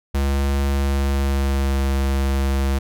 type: tone with pitch glide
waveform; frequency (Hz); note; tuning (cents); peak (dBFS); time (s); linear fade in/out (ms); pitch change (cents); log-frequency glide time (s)
square; 69.3 to 68.03; C#2 to C#2; 0 to -32; -18; 0.14-2.79; 10; -32; 0.87-1.85
effects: none